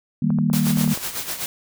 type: chord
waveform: sine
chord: Eb major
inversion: none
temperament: equal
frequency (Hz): 155.56 / 196 / 233.1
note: Eb3 / G3 / Bb3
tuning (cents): 0 / 0 / 0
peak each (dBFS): -21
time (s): 0.22-0.94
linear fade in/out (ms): 5
type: clicks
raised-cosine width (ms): 1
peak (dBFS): -19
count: 11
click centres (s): 0.304 / 0.387 / 0.5 / 0.536 / 0.669 / 0.706 / 0.772 / 0.811 / 0.843 / 0.877 / 0.975
type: noise with tremolo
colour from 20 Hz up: white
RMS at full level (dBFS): -26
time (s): 0.53-1.46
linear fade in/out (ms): 0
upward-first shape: sine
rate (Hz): 8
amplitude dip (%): 65
effects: none